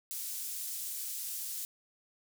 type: high-pass noise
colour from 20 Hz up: pink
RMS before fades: -39 dBFS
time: 0.11-1.65 s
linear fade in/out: 0 ms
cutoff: 8000 Hz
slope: 12 dB/octave
effects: none